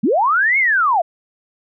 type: linear two-way sweep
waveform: sine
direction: up then down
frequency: 173.4 to 2217 to 631 Hz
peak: -12 dBFS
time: 0.03-1.02 s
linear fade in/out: 10 ms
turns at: 0.58 s
effects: none